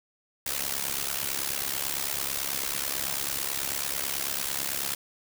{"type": "noise with amplitude modulation", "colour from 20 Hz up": "white", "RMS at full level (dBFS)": -27, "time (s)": [0.46, 4.95], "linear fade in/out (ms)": 5, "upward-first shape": "sine", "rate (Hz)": 69.1, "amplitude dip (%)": 85, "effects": []}